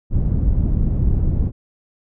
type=low-pass noise; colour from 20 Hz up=pink; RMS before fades=-17 dBFS; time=0.1-1.52 s; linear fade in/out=50 ms; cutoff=160 Hz; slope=12 dB/octave; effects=none